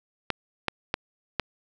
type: clicks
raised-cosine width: 0.3 ms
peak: -8 dBFS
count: 4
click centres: 0.303 / 0.683 / 0.941 / 1.397 s
effects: none